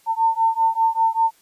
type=beating tone pair; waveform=sine; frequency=899 / 904.1 Hz; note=A5 / A5; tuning=+37 / +47 cents; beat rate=5.1 Hz; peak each=-19 dBFS; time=0.06-1.31 s; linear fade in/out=50 ms; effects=white hiss -57 dBFS RMS until 1.41 s + resampled to 32000 Hz